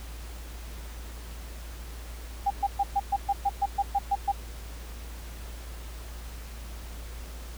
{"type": "tone bursts", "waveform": "sine", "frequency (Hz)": 800, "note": "G5", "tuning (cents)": 35, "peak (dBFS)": -21, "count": 12, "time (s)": [2.46, 4.32], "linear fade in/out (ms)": 10, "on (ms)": 45, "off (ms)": 120, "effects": ["added 57 Hz sine -38 dBFS peak until 7.57 s", "pink hiss -47 dBFS RMS until 7.57 s"]}